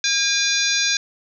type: harmonic tone with a mistuned harmonic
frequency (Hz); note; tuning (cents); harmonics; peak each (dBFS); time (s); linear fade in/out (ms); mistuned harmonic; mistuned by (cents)
810; G#5; -43; 2 / 3 / 4 / 5 / 6 / 7 / 8; -25 / -25 / -25 / -25 / -25 / -25 / -25; 0.04-0.97; 2; 4; +140
effects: none

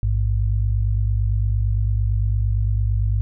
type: tone pair together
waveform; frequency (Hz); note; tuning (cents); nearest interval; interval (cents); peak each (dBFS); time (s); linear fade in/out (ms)
sine; 55 / 103.83; A1 / G#2; 0 / 0; major seventh; 1100; -19 / -20; 0.03-3.21; 0
effects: none

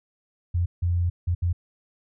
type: tone bursts at uneven times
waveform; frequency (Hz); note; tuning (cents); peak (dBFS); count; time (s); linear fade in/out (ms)
sine; 87.31; F2; 0; -20; 4; 0.54-0.66 / 0.82-1.1 / 1.27-1.35 / 1.42-1.53; 10
effects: none

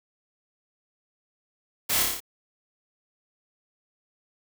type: noise with echo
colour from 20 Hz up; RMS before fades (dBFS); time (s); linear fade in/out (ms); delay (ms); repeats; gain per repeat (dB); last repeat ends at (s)
white; -26; 1.89-2.03; 10; 29; 6; -2; 2.204
effects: none

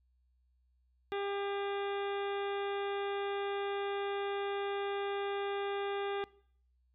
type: harmonic tone with a mistuned harmonic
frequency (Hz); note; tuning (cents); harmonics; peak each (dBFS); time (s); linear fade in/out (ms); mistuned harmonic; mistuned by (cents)
400; G4; +35; 1 / 2 / 3 / 4 / 5 / 6 / 7 / 8 / 9; -35 / -41 / -45 / -47 / -49 / -51 / -52 / -53 / -54; 1.12-6.24; 0; 8; +76
effects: noise-tail reverb RT60 0.6 s tail -21 dB re dry + added 62 Hz sine -69 dBFS peak until 6.94 s

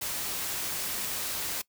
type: noise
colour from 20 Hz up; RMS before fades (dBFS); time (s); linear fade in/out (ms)
white; -33; 0.01-1.62; 10
effects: noise-tail reverb RT60 0.1 s tail -21 dB re dry

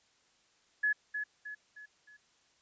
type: tone with echo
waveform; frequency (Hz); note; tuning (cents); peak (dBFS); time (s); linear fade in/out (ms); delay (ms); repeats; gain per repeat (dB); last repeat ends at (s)
sine; 1699; G#6; +39; -26; 0.83-0.93; 10; 310; 4; -7; 2.17
effects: white hiss -69 dBFS RMS until 2.61 s + resampled to 16000 Hz

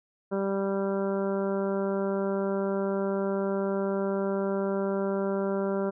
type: harmonic tone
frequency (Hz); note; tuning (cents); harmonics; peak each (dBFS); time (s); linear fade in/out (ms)
196; G3; 0; 1 / 2 / 3 / 4 / 5 / 6 / 7 / 8; -30 / -29 / -32 / -43 / -40 / -47 / -41 / -49; 0.31-5.91; 20
effects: none

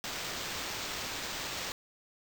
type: noise with sample-and-hold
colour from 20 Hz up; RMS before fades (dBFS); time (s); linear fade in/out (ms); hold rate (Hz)
white; -38; 0.04-1.72; 0; 11025
effects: none

